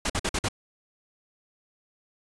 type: noise bursts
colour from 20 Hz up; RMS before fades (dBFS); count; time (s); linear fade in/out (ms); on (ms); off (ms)
pink; -26; 5; 0.05-0.486; 5; 48; 49
effects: resampled to 22050 Hz